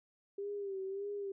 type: tone with vibrato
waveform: sine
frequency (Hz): 395.1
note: G4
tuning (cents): +14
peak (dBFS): -37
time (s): 0.38-1.32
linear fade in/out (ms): 5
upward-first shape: sine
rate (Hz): 1.7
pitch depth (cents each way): 60
effects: none